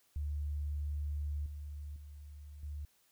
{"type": "tone with level steps", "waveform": "sine", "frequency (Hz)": 73.42, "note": "D2", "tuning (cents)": 0, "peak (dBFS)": [-34, -41, -47, -39], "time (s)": [0.16, 2.85], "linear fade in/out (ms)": 0, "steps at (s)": [1.46, 1.96, 2.63], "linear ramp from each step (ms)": 2, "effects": ["white hiss -71 dBFS RMS until 3.11 s"]}